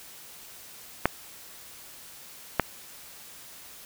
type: clicks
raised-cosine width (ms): 0.5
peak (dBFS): -4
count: 2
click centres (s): 1.056 / 2.597
effects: white hiss -47 dBFS RMS until 3.85 s